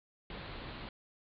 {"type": "low-pass noise", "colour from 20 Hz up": "pink", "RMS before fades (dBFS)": -45, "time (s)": [0.3, 0.89], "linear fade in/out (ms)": 2, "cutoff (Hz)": 4400, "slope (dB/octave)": 96, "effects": []}